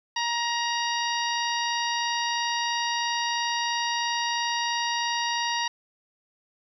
harmonic tone, 943 Hz, A#5, 20 cents sharp, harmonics 1 / 2 / 3 / 4 / 5 / 6, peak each -28 / -31 / -33 / -34 / -35 / -36 dBFS, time 0.16-5.68 s, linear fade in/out 5 ms, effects 10-bit

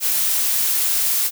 blue noise, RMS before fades -19 dBFS, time 0-1.31 s, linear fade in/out 50 ms, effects none

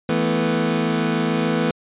25% pulse chord, E suspended fourth, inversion none, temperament equal, 164.81 / 220 / 246.9 Hz, E3 / A3 / B3, 0 / 0 / 0 cents, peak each -19 dBFS, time 0.09-1.71 s, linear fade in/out 2 ms, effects resampled to 8000 Hz

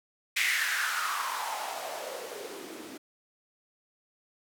blue noise with band-pass filter sweep, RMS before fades -33 dBFS, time 0.36-2.98 s, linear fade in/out 10 ms, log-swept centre 2200 to 270 Hz, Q 4.9, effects none

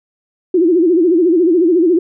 sine tone with vibrato, 343.7 Hz, F4, 28 cents flat, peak -8 dBFS, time 0.54-1.99 s, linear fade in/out 5 ms, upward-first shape sine, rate 14 Hz, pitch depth 140 cents each way, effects none

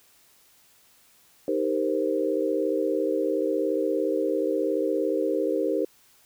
sine chord, C minor seventh, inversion first, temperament equal, 311.1 / 392 / 466.2 / 523.3 Hz, Eb4 / G4 / Bb4 / C5, 0 / 0 / 0 / 0 cents, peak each -28 dBFS, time 1.48-5.85 s, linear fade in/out 2 ms, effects white hiss -59 dBFS RMS until 6.25 s

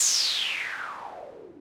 blue noise with low-pass filter sweep, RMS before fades -29 dBFS, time 0-1.6 s, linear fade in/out 5 ms, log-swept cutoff 7400 to 300 Hz, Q 6.6, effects none

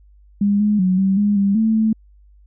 sine tone with pitch steps, 202.8 / 209.3 / 184.9 / 192.8 / 205.7 / 198.7 / 221.2 / 219.5 Hz, G#3 / G#3 / F#3 / G3 / G#3 / G3 / A3 / A3, -41 / +14 / -1 / -28 / -16 / +24 / +9 / -4 cents, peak -13 dBFS, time 0.41-1.93 s, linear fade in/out 5 ms, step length 190 ms, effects added 50 Hz sine -46 dBFS peak until 2.46 s

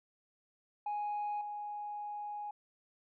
sine tone with level steps, 830.6 Hz, G#5, in tune, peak -32 / -38 dBFS, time 0.86-2.51 s, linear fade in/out 5 ms, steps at 1.41 s, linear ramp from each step 2 ms, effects tanh soft clip ceiling -32 dBFS

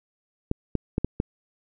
clicks, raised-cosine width 3 ms, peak -10 dBFS, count 5, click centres 0.514 / 0.753 / 0.981 / 1.046 / 1.201 s, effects none

